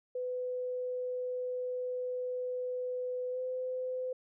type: tone with pitch glide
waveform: sine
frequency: 501 to 509.5 Hz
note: B4 to C5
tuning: +25 to -46 cents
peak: -33 dBFS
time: 0.15-4.13 s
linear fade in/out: 5 ms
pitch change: +29 cents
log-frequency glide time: 3.31-3.39 s
effects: none